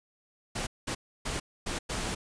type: noise bursts at uneven times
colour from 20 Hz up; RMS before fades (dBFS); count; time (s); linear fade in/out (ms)
pink; -33; 5; 0.55-0.67 / 0.87-0.95 / 1.25-1.4 / 1.66-1.79 / 1.89-2.15; 10
effects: resampled to 22050 Hz